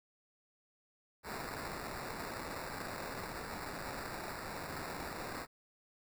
violet noise with sample-and-hold, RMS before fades -43 dBFS, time 1.23-5.47 s, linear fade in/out 50 ms, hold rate 3150 Hz, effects none

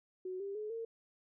sine tone with pitch steps, 370.4 / 397 / 425.5 / 456 Hz, F#4 / G4 / G#4 / A#4, +2 / +22 / +42 / -38 cents, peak -38 dBFS, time 0.25-0.85 s, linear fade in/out 5 ms, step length 150 ms, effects none

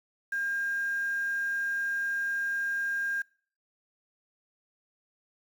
sine tone with quantisation, 1608 Hz, G6, 44 cents sharp, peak -28 dBFS, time 0.32-3.22 s, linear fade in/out 5 ms, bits 8, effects noise-tail reverb RT60 0.5 s tail -24 dB re dry

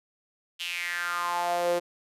sawtooth tone with high-pass filter sweep, 174.61 Hz, F3, in tune, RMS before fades -29 dBFS, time 0.59-1.8 s, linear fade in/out 20 ms, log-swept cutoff 3100 to 440 Hz, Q 5.3, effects resampled to 32000 Hz

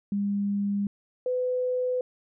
sine tone pair in turn, 201.7 / 502.7 Hz, G3 / B4, +50 / +31 cents, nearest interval octave + major third, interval 1581 cents, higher second, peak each -24 dBFS, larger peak neither, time 0.12-0.87 / 1.26-2.01 s, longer neither, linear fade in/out 2 ms, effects none

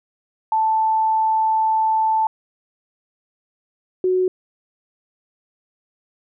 sine tone pair in turn, 880 / 369.1 Hz, A5 / F#4, 0 / -4 cents, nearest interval octave + minor third, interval 1504 cents, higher first, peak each -15 dBFS, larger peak neither, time 0.52-2.27 / 4.04-4.28 s, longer first, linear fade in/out 2 ms, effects none

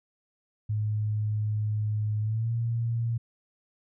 sine tone with pitch glide, 106.5 to 116.14 Hz, G#2 to A#2, +44 to -6 cents, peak -25 dBFS, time 0.69-3.18 s, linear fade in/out 10 ms, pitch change +150 cents, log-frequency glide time 2.21-2.52 s, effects none

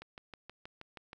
click train, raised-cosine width 0.3 ms, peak -30 dBFS, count 8, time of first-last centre 0.02-1.131 s, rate 6.3 Hz, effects 12-bit

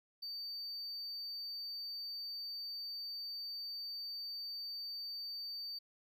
triangle tone, 4600 Hz, D8, 37 cents flat, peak -40 dBFS, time 0.22-5.79 s, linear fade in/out 10 ms, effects none

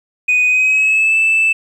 sine tone with pitch glide, 2489 to 2637 Hz, D#7 to E7, 0 to 0 cents, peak -8 dBFS, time 0.28-1.53 s, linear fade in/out 10 ms, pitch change +100 cents, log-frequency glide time 0.46-1.16 s, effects tanh soft clip ceiling -8 dBFS + 8-bit

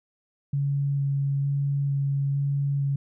sine tone with vibrato, 140 Hz, C#3, 18 cents sharp, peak -22 dBFS, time 0.53-2.96 s, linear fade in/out 5 ms, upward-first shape square, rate 1.1 Hz, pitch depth 8 cents each way, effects none

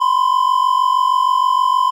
triangle tone pair together, 1000.1 / 1046.5 Hz, B5 / C6, +21 / 0 cents, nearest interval minor second, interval 79 cents, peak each -13 dBFS, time 0-1.91 s, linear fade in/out 20 ms, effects none

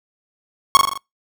45% pulse tone with echo, 1100 Hz, C#6, 14 cents flat, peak -6 dBFS, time 0.75-0.77 s, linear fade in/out 0 ms, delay 41 ms, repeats 5, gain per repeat -4 dB, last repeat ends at 0.975 s, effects noise-tail reverb RT60 0.2 s tail -26 dB re dry

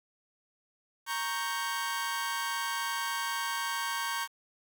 sawtooth chord, G diminished, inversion first, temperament equal, 932.3 / 1108.7 / 1568 Hz, Bb5 / Db6 / G6, 0 / 0 / 0 cents, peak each -32 dBFS, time 1.06-4.28 s, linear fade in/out 50 ms, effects 9-bit

